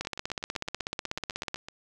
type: two click trains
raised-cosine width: 0.2 ms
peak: -14 / -23 dBFS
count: 26 / 14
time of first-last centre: 0.01-1.544 / 0.05-1.685 s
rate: 16.3 / 7.95 Hz
effects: none